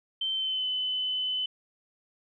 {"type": "tone with pitch glide", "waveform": "sine", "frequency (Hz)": [3106, 3023], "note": ["G7", "F#7"], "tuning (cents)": [-17, 36], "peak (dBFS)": -27, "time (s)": [0.21, 1.46], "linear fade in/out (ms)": 5, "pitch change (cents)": -47, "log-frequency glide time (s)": [0.32, 0.67], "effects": []}